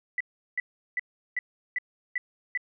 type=tone bursts; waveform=sine; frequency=1983 Hz; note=B6; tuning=7 cents sharp; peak=-25 dBFS; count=7; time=0.18-2.575 s; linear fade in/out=2 ms; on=25 ms; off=370 ms; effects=none